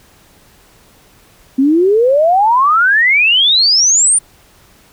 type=exponential sweep; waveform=sine; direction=up; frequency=258.1 to 9400 Hz; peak=-7 dBFS; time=1.58-4.19 s; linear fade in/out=10 ms; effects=pink hiss -47 dBFS RMS until 4.92 s